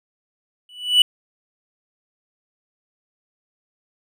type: tone with exponential growth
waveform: triangle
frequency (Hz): 2960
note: F#7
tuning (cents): 0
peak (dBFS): -5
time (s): 0.69-1.02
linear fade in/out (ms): 2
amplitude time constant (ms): 71
effects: none